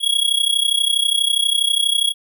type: tone with amplitude modulation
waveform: square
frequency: 3322 Hz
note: G#7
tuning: in tune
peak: -12 dBFS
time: 0-2.14 s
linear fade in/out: 50 ms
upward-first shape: sine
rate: 32.3 Hz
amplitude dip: 85%
effects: none